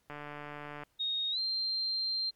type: click train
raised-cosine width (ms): 0.5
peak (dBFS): -28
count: 109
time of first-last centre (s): 0.1-0.835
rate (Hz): 147
type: tone with pitch glide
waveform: sine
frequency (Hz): 3729 to 4162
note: A#7 to C8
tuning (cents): 0 to -10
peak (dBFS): -30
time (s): 0.99-2.31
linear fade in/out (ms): 20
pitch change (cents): +190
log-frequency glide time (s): 1.31-1.39
effects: pink hiss -73 dBFS RMS until 2.35 s + MP3 96 kbps

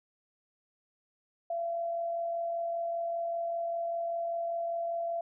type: tone with amplitude modulation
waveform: sine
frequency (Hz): 678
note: E5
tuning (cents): +49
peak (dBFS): -29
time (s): 1.5-5.21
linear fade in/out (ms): 5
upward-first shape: sine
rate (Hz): 45.1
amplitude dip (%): 30
effects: none

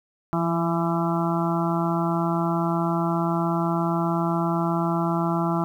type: harmonic tone with a mistuned harmonic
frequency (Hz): 167.7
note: E3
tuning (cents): +30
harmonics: 1 / 2 / 4 / 5 / 6 / 7 / 8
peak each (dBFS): -24 / -27 / -30 / -31 / -32 / -32 / -33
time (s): 0.33-5.64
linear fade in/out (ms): 0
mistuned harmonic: 1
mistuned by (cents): +21
effects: 9-bit

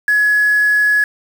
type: tone with quantisation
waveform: sine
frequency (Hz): 1689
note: G#6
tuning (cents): +29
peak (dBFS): -10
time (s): 0.08-1.04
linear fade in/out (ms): 2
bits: 5
effects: none

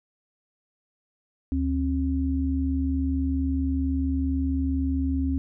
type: tone pair together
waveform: sine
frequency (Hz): 74.5 / 267.9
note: D2 / C4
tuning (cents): +25 / +41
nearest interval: octave + minor seventh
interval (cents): 2216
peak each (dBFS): -25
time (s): 1.52-5.38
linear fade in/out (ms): 0
effects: none

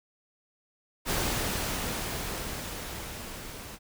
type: noise with level ramp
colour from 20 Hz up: pink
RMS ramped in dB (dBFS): -28 to -43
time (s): 1.05-3.79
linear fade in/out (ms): 50
effects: none

